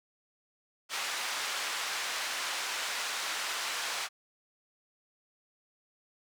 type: band-pass noise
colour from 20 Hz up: pink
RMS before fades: -35 dBFS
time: 0.89-4.09 s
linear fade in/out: 50 ms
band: 1100 to 7100 Hz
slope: 12 dB/octave
effects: none